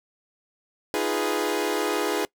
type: chord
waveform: sawtooth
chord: F half-diminished seventh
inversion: third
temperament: equal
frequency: 311.1 / 349.2 / 415.3 / 493.9 Hz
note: Eb4 / F4 / Ab4 / Cb5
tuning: 0 / 0 / 0 / 0 cents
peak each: -26 / -26 / -23 / -27 dBFS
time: 0.94-2.25 s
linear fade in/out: 0 ms
effects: noise-tail reverb RT60 0.1 s tail -23 dB re dry